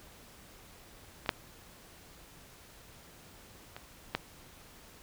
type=clicks; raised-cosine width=0.3 ms; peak=-25 / -10 / -27 / -13 dBFS; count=4; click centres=1.261 / 1.292 / 3.765 / 4.15 s; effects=pink hiss -55 dBFS RMS until 5.02 s